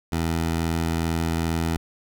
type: tone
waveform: 15% pulse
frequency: 82.41 Hz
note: E2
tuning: in tune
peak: -16 dBFS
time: 0.12-1.77 s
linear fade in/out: 5 ms
effects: none